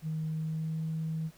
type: tone with pitch glide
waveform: sine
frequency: 157.5 to 159.61 Hz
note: D#3 to D#3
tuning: +21 to +44 cents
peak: -30 dBFS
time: 0.02-1.31 s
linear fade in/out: 50 ms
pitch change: +23 cents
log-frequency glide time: 0.31-0.82 s
effects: tanh soft clip ceiling -26 dBFS + pink hiss -60 dBFS RMS until 1.37 s